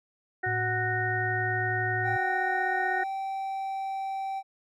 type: harmonic tone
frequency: 370 Hz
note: F#4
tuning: in tune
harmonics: 1 / 2 / 4 / 5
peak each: -35 / -32 / -32 / -30 dBFS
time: 0.43-3.04 s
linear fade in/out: 10 ms
type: tone with vibrato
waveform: sine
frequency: 110.9 Hz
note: A2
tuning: 14 cents sharp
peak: -32 dBFS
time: 0.46-2.17 s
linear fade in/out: 10 ms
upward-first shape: triangle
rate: 12 Hz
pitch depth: 25 cents each way
type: tone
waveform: triangle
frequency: 776 Hz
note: G5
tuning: 18 cents flat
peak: -28 dBFS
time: 2.03-4.43 s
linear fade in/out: 50 ms
effects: none